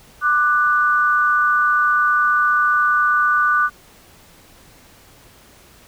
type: tone pair together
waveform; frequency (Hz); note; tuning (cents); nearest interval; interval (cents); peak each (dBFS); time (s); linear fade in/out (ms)
sine; 1185.2 / 1480; D6 / F#6; +15 / 0; major third; 385; -16; 0.21-3.7; 50
effects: pink hiss -48 dBFS RMS until 5.87 s